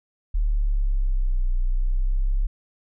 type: exponential two-way sweep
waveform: sine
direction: down then up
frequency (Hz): 38 to 30 to 34.22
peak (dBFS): -18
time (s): 0.34-2.47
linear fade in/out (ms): 10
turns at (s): 1.54
effects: none